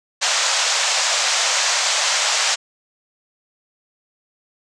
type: band-pass noise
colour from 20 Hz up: white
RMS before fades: -19 dBFS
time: 0.21-2.56 s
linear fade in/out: 20 ms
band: 540 to 7500 Hz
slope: 48 dB/octave
effects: none